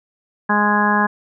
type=harmonic tone; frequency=207.7 Hz; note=G#3; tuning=in tune; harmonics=1 / 2 / 3 / 4 / 5 / 6 / 7 / 8; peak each=-19 / -27 / -28 / -21 / -19 / -27 / -28 / -19 dBFS; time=0.49-1.07 s; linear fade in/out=10 ms; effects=none